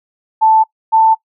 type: tone pair in turn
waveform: sine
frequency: 880 / 887.7 Hz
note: A5 / A5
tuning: 0 / +15 cents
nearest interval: unison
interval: 15 cents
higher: second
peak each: -6 dBFS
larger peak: neither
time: 0.41-0.64 / 0.92-1.15 s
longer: neither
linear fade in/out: 20 ms
effects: noise-tail reverb RT60 0.1 s tail -20 dB re dry